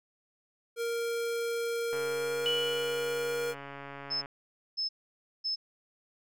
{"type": "tone with pitch glide", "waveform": "square", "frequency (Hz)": [466.2, 474.1], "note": ["A#4", "A#4"], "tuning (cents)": [0, 29], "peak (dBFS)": -31, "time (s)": [0.76, 3.55], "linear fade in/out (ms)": 50, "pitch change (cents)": 29, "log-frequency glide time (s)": [2.01, 2.5]}
{"type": "click train", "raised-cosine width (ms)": 0.5, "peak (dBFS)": -28, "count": 327, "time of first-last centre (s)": [1.93, 4.259], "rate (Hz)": 140}
{"type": "tone with exponential decay", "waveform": "sine", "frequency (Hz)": 2960, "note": "F#7", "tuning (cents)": 0, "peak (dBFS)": -26, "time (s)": [2.46, 3.75], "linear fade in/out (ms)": 0, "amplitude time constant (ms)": 280}
{"type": "tone bursts", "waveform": "sine", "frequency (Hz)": 5230, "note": "E8", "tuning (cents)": -15, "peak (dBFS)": -29, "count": 3, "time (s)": [4.1, 5.56], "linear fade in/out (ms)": 20, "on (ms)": 120, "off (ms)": 550}
{"effects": []}